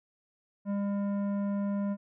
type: tone with tanh clipping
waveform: sine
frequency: 201.1 Hz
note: G3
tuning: 44 cents sharp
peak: -30 dBFS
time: 0.65-1.97 s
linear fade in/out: 50 ms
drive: 12 dB
effects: none